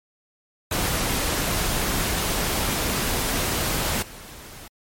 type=noise with level steps; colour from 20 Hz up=pink; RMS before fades=-24 / -41 dBFS; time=0.71-4.68 s; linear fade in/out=5 ms; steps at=4.02 s; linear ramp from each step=5 ms; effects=MP3 64 kbps